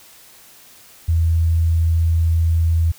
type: tone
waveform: sine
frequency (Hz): 82.41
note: E2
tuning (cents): 0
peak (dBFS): -13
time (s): 1.08-2.92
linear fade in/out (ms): 10
effects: white hiss -46 dBFS RMS until 2.98 s